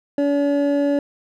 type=tone pair together; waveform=triangle; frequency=285 / 570 Hz; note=C#4 / C#5; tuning=+48 / +48 cents; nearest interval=octave; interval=1200 cents; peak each=-16 / -18 dBFS; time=0.18-0.99 s; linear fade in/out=2 ms; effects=none